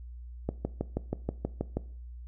click train, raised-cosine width 2 ms, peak -16 dBFS, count 9, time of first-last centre 0.49-1.77 s, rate 6.25 Hz, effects noise-tail reverb RT60 0.5 s tail -19 dB re dry + added 60 Hz sine -41 dBFS peak until 2.27 s

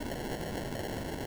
violet noise with sample-and-hold, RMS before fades -37 dBFS, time 0-1.26 s, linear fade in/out 10 ms, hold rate 1225 Hz, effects none

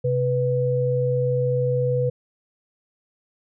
sine tone pair together, 130.81 / 493.9 Hz, C3 / B4, 0 / 0 cents, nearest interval octave + major seventh, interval 2300 cents, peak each -22 / -21 dBFS, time 0.04-2.1 s, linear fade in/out 10 ms, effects none

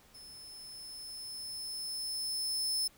sawtooth tone with level ramp, 5250 Hz, E8, 8 cents flat, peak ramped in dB -47 to -27 dBFS, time 0.14-2.88 s, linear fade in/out 10 ms, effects pink hiss -62 dBFS RMS until 2.97 s

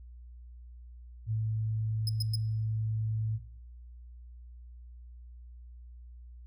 sine tone, 109.9 Hz, A2, 2 cents flat, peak -28 dBFS, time 1.26-3.4 s, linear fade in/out 50 ms
40% pulse tone bursts, 5100 Hz, D#8, 42 cents sharp, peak -31 dBFS, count 3, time 2.07-2.356 s, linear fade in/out 2 ms, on 22 ms, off 110 ms
effects noise-tail reverb RT60 0.7 s tail -18 dB re dry + added 60 Hz sine -46 dBFS peak until 6.46 s

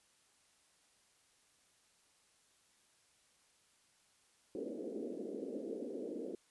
white band-pass noise, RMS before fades -43 dBFS, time 4.55-6.35 s, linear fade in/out 2 ms, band 220 to 510 Hz, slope 48 dB/octave, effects white hiss -71 dBFS RMS until 6.5 s + resampled to 24000 Hz

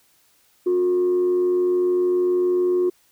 sine tone with frequency modulation, 360 Hz, F#4, 47 cents flat, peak -15 dBFS, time 0.66-2.9 s, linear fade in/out 10 ms, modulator 93.1 Hz, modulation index 0.21, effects tanh soft clip ceiling -14 dBFS + white hiss -60 dBFS RMS until 3.11 s

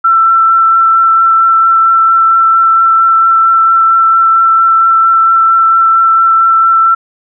sine tone with vibrato, 1339 Hz, E6, 27 cents sharp, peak -4 dBFS, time 0.04-6.95 s, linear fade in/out 10 ms, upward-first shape sine, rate 4.4 Hz, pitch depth 10 cents each way, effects none

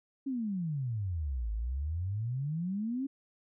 sine exponential two-way sweep, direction down then up, 280.2 to 51.91 to 280.2 Hz, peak -31 dBFS, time 0.26-3.07 s, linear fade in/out 10 ms, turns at 1.52 s, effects none

